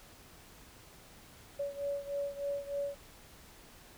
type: beating tone pair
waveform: sine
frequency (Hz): 565 / 568.3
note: C#5 / C#5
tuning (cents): +33 / +43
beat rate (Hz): 3.3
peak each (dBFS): -36 / -39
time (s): 1.59-2.95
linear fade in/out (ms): 10
effects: pink hiss -56 dBFS RMS until 3.97 s